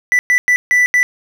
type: tone bursts at uneven times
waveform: triangle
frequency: 1978 Hz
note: B6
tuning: 2 cents sharp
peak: -7 dBFS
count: 5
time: 0.12-0.19 / 0.3-0.38 / 0.48-0.56 / 0.71-0.86 / 0.94-1.03 s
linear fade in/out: 0 ms
effects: none